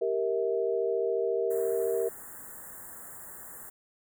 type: chord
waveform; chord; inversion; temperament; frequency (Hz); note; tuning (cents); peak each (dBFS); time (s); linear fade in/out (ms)
sine; E diminished; first; equal with one note detuned; 392 / 466.2 / 647.9; G4 / Bb4 / E5; 0 / 0 / -30; -30 / -28 / -34; 0.01-2.09; 10
type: band-stop noise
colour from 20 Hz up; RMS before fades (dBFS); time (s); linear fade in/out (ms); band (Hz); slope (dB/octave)
white; -45; 1.5-3.7; 10; 1900 to 7100; 96
effects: none